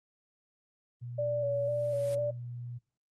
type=tone; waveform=sine; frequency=120.9 Hz; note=B2; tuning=36 cents flat; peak=-38 dBFS; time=1.01-2.79 s; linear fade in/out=20 ms
type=tone with vibrato; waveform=sine; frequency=577 Hz; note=D5; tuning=31 cents flat; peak=-28 dBFS; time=1.18-2.31 s; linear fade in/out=10 ms; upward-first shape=square; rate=2 Hz; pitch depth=27 cents each way
type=noise with exponential growth; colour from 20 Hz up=white; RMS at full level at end=-45 dBFS; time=1.41-2.15 s; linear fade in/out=5 ms; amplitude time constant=160 ms
effects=noise-tail reverb RT60 0.3 s tail -23 dB re dry + Opus 32 kbps